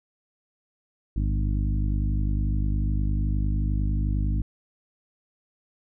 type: harmonic tone with a mistuned harmonic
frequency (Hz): 51.2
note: G#1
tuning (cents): -24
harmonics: 1 / 2 / 3 / 4 / 5 / 6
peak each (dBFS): -23 / -29 / -33 / -35 / -37 / -39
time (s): 1.16-4.42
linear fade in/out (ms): 5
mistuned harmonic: 1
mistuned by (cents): +88
effects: none